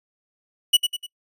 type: tone with echo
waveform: 45% pulse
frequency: 2944 Hz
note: F#7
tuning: 9 cents flat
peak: -11 dBFS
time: 0.73-0.77 s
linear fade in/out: 10 ms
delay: 99 ms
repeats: 3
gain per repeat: -7 dB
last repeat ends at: 1.067 s
effects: noise-tail reverb RT60 0.1 s tail -26 dB re dry + resampled to 32000 Hz